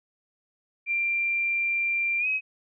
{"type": "tone with pitch glide", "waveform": "sine", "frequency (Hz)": [2372, 2542], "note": ["D7", "D#7"], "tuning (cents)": [17, 36], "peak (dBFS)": -23, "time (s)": [0.86, 2.41], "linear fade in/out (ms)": 50, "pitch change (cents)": 119, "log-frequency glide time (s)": [2.19, 2.27], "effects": []}